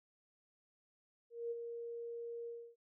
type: tone with ADSR envelope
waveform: sine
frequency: 468.3 Hz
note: A#4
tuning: 8 cents sharp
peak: -36 dBFS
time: 1.3-2.76 s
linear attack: 210 ms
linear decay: 28 ms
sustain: -6 dB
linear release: 290 ms
effects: none